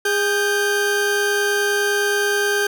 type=tone pair together; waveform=40% pulse; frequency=409.4 / 1568 Hz; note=G#4 / G6; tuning=-25 / 0 cents; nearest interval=octave + major seventh; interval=2325 cents; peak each=-19 dBFS; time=0.05-2.67 s; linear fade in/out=5 ms; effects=none